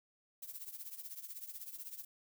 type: noise with tremolo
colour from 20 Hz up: violet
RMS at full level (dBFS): -44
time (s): 0.42-2.05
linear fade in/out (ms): 5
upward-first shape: triangle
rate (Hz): 16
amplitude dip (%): 85
effects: none